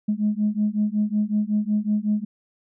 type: beating tone pair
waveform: sine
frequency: 207.7 / 213.1 Hz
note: G#3 / G#3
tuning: 0 / +45 cents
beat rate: 5.4 Hz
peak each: -22 dBFS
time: 0.08-2.25 s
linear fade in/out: 10 ms
effects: tanh soft clip ceiling -13 dBFS